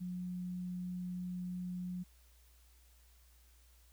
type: tone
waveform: sine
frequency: 180.3 Hz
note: F#3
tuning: 45 cents flat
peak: -38 dBFS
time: 0-2.04 s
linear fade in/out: 20 ms
effects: added 60 Hz sine -62 dBFS peak until 3.92 s + white hiss -69 dBFS RMS until 3.92 s